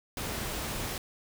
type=noise; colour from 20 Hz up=pink; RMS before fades=-35 dBFS; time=0.17-0.98 s; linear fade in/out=2 ms; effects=none